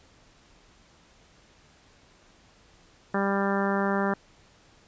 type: harmonic tone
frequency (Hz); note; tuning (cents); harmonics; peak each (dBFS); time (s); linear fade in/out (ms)
197.7; G3; +15; 1 / 2 / 3 / 4 / 5 / 6 / 7 / 8 / 9; -27 / -30 / -32 / -33 / -34 / -35 / -35 / -36 / -37; 3.14-4.14; 5
effects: pink hiss -58 dBFS RMS until 4.87 s + resampled to 16000 Hz